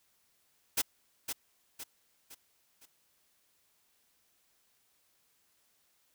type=noise with echo; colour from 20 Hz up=white; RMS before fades=-29 dBFS; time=0.77-0.82 s; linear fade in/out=10 ms; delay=510 ms; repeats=4; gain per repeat=-7 dB; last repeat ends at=2.86 s; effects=white hiss -72 dBFS RMS until 6.14 s